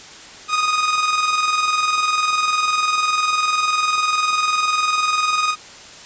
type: tone with tremolo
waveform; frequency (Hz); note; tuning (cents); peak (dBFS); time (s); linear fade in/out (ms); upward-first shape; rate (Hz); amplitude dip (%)
sawtooth; 1243; D#6; -2; -11; 0.48-5.56; 50; square; 20; 40
effects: white hiss -39 dBFS RMS until 6.05 s + resampled to 16000 Hz